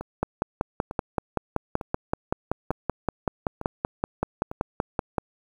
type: two click trains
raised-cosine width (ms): 1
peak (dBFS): -19 / -9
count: 6 / 27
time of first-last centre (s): 0.01-4.515 / 0.23-5.182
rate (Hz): 1.11 / 5.25
effects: 8-bit